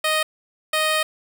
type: tone bursts at uneven times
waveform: 10% pulse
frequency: 622.3 Hz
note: D#5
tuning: in tune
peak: -10 dBFS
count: 2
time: 0.04-0.23 / 0.73-1.03 s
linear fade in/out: 5 ms
effects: none